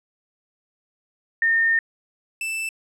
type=tone pair in turn; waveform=sine / 45% pulse; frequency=1823 / 2648 Hz; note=A#6 / E7; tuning=-39 / +7 cents; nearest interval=tritone; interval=646 cents; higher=second; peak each=-16 / -25 dBFS; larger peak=first; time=1.42-1.79 / 2.41-2.69 s; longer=first; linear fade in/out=2 ms; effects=low-pass 12000 Hz 12 dB/octave